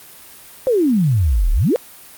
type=exponential two-way sweep; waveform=sine; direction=down then up; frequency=543 to 34 to 543 Hz; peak=-12 dBFS; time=0.67-1.76 s; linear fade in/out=0 ms; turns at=1.52 s; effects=white hiss -41 dBFS RMS until 2.17 s + Opus 32 kbps